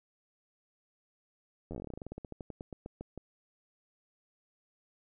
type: slowing click train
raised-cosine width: 2 ms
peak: -28 dBFS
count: 26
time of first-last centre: 1.71-3.177 s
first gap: 11 ms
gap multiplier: 1.12
effects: none